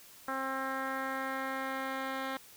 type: tone with low-pass filter sweep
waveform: 10% pulse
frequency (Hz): 266.2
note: C4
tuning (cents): +30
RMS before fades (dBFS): -36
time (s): 0.28-2.37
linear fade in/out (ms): 2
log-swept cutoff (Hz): 1500 to 2800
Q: 2.1
effects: white hiss -55 dBFS RMS until 2.56 s